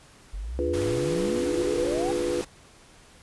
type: exponential sweep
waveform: sine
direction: up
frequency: 44.2 to 817 Hz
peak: -30 dBFS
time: 0.33-2.12 s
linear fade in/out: 10 ms
type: chord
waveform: sine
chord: D diminished seventh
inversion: none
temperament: equal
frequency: 293.7 / 349.2 / 415.3 / 493.9 Hz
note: D4 / F4 / Ab4 / Cb5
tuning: 0 / 0 / 0 / 0 cents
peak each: -33 / -28 / -33 / -28 dBFS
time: 0.59-2.41 s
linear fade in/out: 0 ms
type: noise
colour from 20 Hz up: pink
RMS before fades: -36 dBFS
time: 0.73-2.45 s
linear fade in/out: 10 ms
effects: pink hiss -53 dBFS RMS until 3.22 s + resampled to 24000 Hz